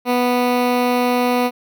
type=tone with notch filter; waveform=15% pulse; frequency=246.5 Hz; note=B3; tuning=3 cents flat; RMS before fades=-17 dBFS; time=0.05-1.51 s; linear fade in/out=50 ms; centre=7200 Hz; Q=0.79; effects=none